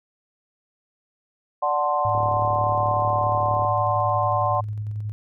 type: chord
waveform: sine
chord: D dominant seventh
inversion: none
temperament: equal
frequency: 587.3 / 740 / 880 / 1046.5 Hz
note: D5 / F#5 / A5 / C6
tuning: 0 / 0 / 0 / 0 cents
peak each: -26 / -24 / -28 / -23 dBFS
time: 1.62-4.61 s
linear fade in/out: 10 ms
type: tone with tremolo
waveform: sine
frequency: 105.5 Hz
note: G#2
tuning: 28 cents sharp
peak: -25 dBFS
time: 2.05-5.12 s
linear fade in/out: 0 ms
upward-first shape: square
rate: 11 Hz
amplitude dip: 25%
type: click train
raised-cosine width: 2 ms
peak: -23 dBFS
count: 56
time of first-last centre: 2.15-3.649 s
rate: 36.7 Hz
effects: none